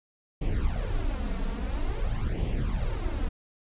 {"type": "noise with flanger", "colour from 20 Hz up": "brown", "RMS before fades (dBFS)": -28, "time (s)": [0.41, 3.29], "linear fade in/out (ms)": 10, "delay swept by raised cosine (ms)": [0.33, 4.43], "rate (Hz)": 0.49, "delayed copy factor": 0.75, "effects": ["resampled to 8000 Hz"]}